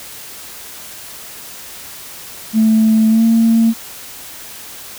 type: tone with pitch glide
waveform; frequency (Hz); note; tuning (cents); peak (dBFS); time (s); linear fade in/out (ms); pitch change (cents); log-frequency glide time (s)
sine; 220 to 227.1; A3 to A#3; 0 to -45; -7; 2.53-3.74; 50; +55; 3.09-3.24
effects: tanh soft clip ceiling -4 dBFS + white hiss -33 dBFS RMS until 4.98 s